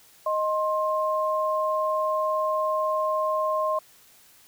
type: tone pair together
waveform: sine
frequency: 623 / 1059.5 Hz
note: D#5 / C6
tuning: +2 / +21 cents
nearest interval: major sixth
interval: 919 cents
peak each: -25 / -25 dBFS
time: 0.26-3.79 s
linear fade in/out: 5 ms
effects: white hiss -55 dBFS RMS until 4.47 s